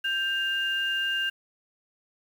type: tone pair together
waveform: sine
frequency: 1576 / 2808 Hz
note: G6 / F7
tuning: +9 / +9 cents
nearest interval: minor seventh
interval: 1000 cents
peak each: -27 dBFS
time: 0.04-1.3 s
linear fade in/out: 10 ms
effects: tanh soft clip ceiling -17 dBFS + 8-bit